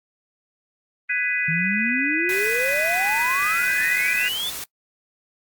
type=chord; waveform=sine; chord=G# minor seventh; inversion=third; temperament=just; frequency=1495.1 / 1661.2 / 1993.5 / 2492 Hz; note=F#6 / G#6 / B6 / D#7; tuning=+18 / 0 / +16 / +2 cents; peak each=-29 / -29 / -24 / -25 dBFS; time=1.09-4.29 s; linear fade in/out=10 ms
type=exponential sweep; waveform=sine; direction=up; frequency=155.56 to 3579 Hz; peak=-24 dBFS; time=1.48-4.5 s; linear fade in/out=5 ms
type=noise; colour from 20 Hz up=white; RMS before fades=-32 dBFS; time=2.29-4.64 s; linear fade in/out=2 ms
effects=noise-tail reverb RT60 0.1 s tail -23 dB re dry + Opus 24 kbps